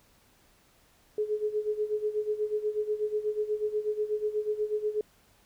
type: tone with tremolo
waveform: sine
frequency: 424.1 Hz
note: G#4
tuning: 36 cents sharp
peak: -24 dBFS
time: 1.18-5.01 s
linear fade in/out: 2 ms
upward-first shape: sine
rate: 8.2 Hz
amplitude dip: 80%
effects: pink hiss -63 dBFS RMS until 5.45 s